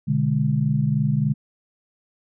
sine chord, G# diminished, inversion first, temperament equal, 123.47 / 146.83 / 207.7 Hz, B2 / D3 / G#3, 0 / 0 / 0 cents, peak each -24 / -20 / -24 dBFS, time 0.07-1.34 s, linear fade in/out 20 ms, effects none

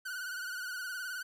45% pulse tone with vibrato, 1480 Hz, F#6, in tune, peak -37 dBFS, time 0.05-1.23 s, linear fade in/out 10 ms, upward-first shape sine, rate 19 Hz, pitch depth 67 cents each way, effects none

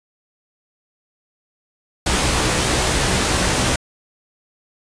pink noise with comb filter, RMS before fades -18 dBFS, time 2.06-3.76 s, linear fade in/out 5 ms, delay 16 ms, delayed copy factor +0.6, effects resampled to 22050 Hz

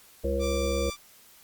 harmonic tone, 68.4 Hz, C#2, 23 cents flat, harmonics 1 / 3 / 5 / 7 / 8, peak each -29 / -36 / -34 / -30 / -31 dBFS, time 0.24-0.9 s, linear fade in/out 5 ms
10% pulse tone, 1174.7 Hz, D6, in tune, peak -26 dBFS, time 0.39-0.97 s, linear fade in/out 50 ms
effects white hiss -55 dBFS RMS until 1.43 s + Opus 48 kbps

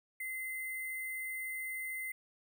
sine tone with sample-and-hold, 2063 Hz, C7, 25 cents flat, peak -37 dBFS, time 0.2-2.12 s, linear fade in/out 5 ms, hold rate 11025 Hz, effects none

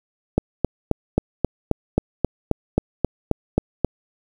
click train, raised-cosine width 2 ms, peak -3 dBFS, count 14, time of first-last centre 0.38-3.847 s, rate 3.75 Hz, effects 7-bit

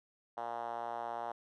5% pulse tone with band-pass filter, 117.5 Hz, A#2, 14 cents sharp, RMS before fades -40 dBFS, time 0.37-1.32 s, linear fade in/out 5 ms, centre 770 Hz, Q 3, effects none

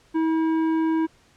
sine tone with tanh clipping, 321.8 Hz, E4, 42 cents flat, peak -21 dBFS, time 0.14-1.07 s, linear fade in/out 20 ms, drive 11 dB, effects pink hiss -58 dBFS RMS until 1.36 s + low-pass 8000 Hz 12 dB/octave

